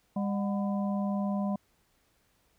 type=harmonic tone with a mistuned harmonic; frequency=200.8 Hz; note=G3; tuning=42 cents sharp; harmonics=1 / 3 / 4 / 5; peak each=-28 / -38 / -40 / -42 dBFS; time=0.16-1.56 s; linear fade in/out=5 ms; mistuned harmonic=4; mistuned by=-150 cents; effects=pink hiss -70 dBFS RMS until 2.58 s